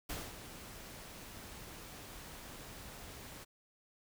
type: noise with ADSR envelope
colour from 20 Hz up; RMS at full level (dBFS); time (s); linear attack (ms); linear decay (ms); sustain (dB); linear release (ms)
pink; -41; 0.09-3.45; 8; 220; -9; 20
effects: none